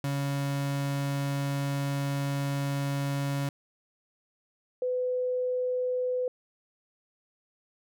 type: tone pair in turn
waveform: 35% pulse / sine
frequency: 140.1 / 502.2 Hz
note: C#3 / B4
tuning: +19 / +29 cents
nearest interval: octave + minor seventh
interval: 2210 cents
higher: second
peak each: -26 dBFS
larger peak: neither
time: 0.04-3.49 / 4.82-6.28 s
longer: first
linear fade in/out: 2 ms
effects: none